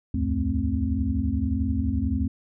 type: tone cluster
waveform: sine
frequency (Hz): 68.5 / 80 / 101.7 / 218 / 262.6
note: C#2 / D#2 / G#2 / A3 / C4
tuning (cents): -20 / +49 / -36 / -16 / +6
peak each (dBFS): -31 / -26 / -31 / -29 / -28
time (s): 0.14-2.28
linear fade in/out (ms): 5
effects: none